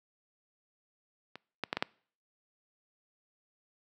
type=clicks; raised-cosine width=0.3 ms; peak=-27 / -16 / -14 / -15 / -11 dBFS; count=5; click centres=1.356 / 1.637 / 1.729 / 1.77 / 1.825 s; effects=noise-tail reverb RT60 0.5 s tail -25 dB re dry + high-pass 150 Hz 12 dB/octave